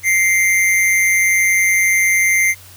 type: tone with amplitude modulation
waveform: square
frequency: 2093 Hz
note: C7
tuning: in tune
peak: -10 dBFS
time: 0.03-2.55 s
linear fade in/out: 50 ms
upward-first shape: sine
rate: 189 Hz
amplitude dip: 50%
effects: added 93 Hz sine -43 dBFS peak until 2.76 s + white hiss -42 dBFS RMS until 2.76 s